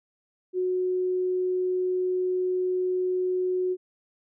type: tone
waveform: sine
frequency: 366.8 Hz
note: F#4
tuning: 15 cents flat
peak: -23 dBFS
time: 0.53-3.77 s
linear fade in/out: 50 ms
effects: none